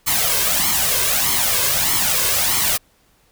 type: noise with flanger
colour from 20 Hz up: white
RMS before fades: -18 dBFS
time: 0.06-2.78 s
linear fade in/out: 20 ms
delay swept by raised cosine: 0.93 to 1.93 ms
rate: 1.6 Hz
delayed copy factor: +0.65
effects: pink hiss -58 dBFS RMS until 3.31 s